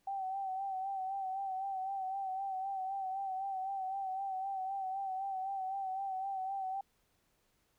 sine tone with vibrato, 770 Hz, G5, 31 cents flat, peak -35 dBFS, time 0.07-6.81 s, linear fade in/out 5 ms, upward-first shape sine, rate 3.9 Hz, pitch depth 45 cents each way, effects pink hiss -75 dBFS RMS until 7.78 s

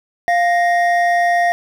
triangle tone pair together, 698.5 / 1864.8 Hz, F5 / A#6, 0 / 0 cents, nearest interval octave + perfect fourth, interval 1700 cents, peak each -11 / -17 dBFS, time 0.28-1.52 s, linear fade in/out 0 ms, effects none

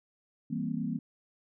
sine chord, C dominant seventh, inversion first, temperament equal with one note detuned, 163.49 / 196 / 233.1 / 261.6 Hz, E3 / G3 / Bb3 / C4, -14 / 0 / 0 / 0 cents, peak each -36 / -37 / -34 / -37 dBFS, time 0.5-0.99 s, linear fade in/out 10 ms, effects none

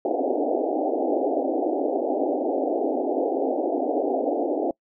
pink band-pass noise, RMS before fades -24 dBFS, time 0.05-4.71 s, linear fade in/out 2 ms, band 260 to 790 Hz, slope 96 dB/octave, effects noise-tail reverb RT60 0.1 s tail -25 dB re dry

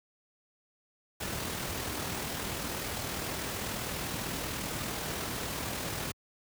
pink noise with amplitude modulation, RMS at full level -34 dBFS, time 1.2-6.12 s, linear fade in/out 10 ms, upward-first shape sine, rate 40.2 Hz, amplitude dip 30%, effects high-pass 60 Hz 12 dB/octave

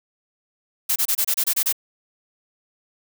blue noise bursts, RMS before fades -20 dBFS, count 9, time 0.89-1.727 s, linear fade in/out 10 ms, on 69 ms, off 27 ms, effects none

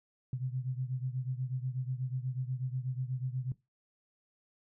sine beating tone pair, 126 / 134.2 Hz, B2 / C3, +35 / +44 cents, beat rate 8.2 Hz, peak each -35 / -37 dBFS, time 0.33-3.52 s, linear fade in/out 2 ms, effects noise-tail reverb RT60 0.2 s tail -18 dB re dry

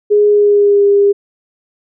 sine tone with pitch glide, 415.3 to 403.2 Hz, G#4 to G4, 0 to +49 cents, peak -6 dBFS, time 0.1-1.13 s, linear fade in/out 20 ms, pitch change -51 cents, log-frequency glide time 0.28-0.85 s, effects none

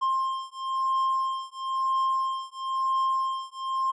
triangle beating tone pair, 1058 / 1059 Hz, C6 / C6, +19 / +21 cents, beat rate 1 Hz, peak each -26 dBFS, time 0.01-3.92 s, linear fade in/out 20 ms, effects resampled to 22050 Hz

